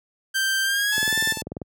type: tone with pitch glide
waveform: sawtooth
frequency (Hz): 1568 to 1770.2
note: G6 to A6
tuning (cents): 0 to +10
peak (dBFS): -17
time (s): 0.34-1.34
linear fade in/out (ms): 20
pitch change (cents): +210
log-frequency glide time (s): 0.63-1.17
type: tone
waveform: 5% pulse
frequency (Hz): 880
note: A5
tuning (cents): 0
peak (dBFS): -18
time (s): 0.92-1.42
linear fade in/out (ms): 5
type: click train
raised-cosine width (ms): 2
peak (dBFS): -19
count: 14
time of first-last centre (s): 0.98-1.617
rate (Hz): 20.4
effects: high-pass 80 Hz 12 dB/octave